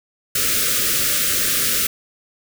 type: band-stop noise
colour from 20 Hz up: white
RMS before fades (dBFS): -19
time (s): 0.35-1.87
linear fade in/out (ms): 5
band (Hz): 590 to 1200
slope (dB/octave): 96
effects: none